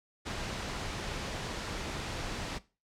pink noise, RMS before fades -37 dBFS, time 0.25-2.59 s, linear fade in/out 20 ms, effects noise-tail reverb RT60 0.3 s tail -18 dB re dry + low-pass 6000 Hz 12 dB/octave

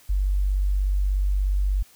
sine tone, 48.34 Hz, G1, 23 cents flat, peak -19 dBFS, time 0.09-1.83 s, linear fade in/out 10 ms, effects white hiss -54 dBFS RMS until 1.95 s

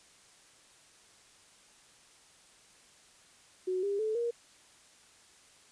sine tone with pitch steps, 370 / 401.2 / 435 / 471.6 Hz, F#4 / G4 / A4 / A#4, 0 / +40 / -20 / +20 cents, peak -29 dBFS, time 3.67-4.31 s, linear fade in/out 10 ms, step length 160 ms, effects white hiss -60 dBFS RMS until 5.71 s + resampled to 22050 Hz

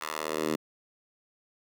10% pulse tone with high-pass filter sweep, 77.78 Hz, D#2, in tune, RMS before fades -32 dBFS, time 0.01-0.56 s, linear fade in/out 5 ms, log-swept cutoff 1200 to 250 Hz, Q 1.3, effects none

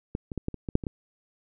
clicks, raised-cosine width 3 ms, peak -16 / -21 / -17 / -15 / -23 / -19 / -7 / -22 / -17 dBFS, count 9, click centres 0.151 / 0.318 / 0.377 / 0.484 / 0.543 / 0.688 / 0.754 / 0.838 / 0.868 s, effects none

